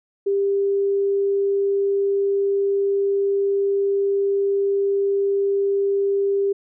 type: tone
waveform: sine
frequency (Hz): 397.2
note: G4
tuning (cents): +23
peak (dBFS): -17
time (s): 0.26-6.53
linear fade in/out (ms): 10
effects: none